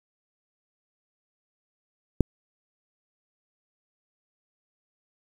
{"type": "click", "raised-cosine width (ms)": 3, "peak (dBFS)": -5, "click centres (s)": 2.207, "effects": ["7-bit"]}